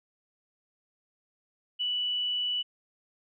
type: tone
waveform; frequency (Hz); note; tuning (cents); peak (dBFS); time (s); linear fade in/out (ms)
sine; 2960; F#7; 0; -27; 1.79-2.63; 20
effects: none